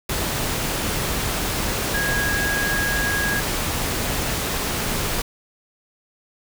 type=tone in noise; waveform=sine; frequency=1646 Hz; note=G#6; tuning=16 cents flat; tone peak=-22 dBFS; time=1.94-3.4 s; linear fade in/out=5 ms; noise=pink; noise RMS=-24 dBFS; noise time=0.09-5.22 s; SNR=-1 dB; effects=none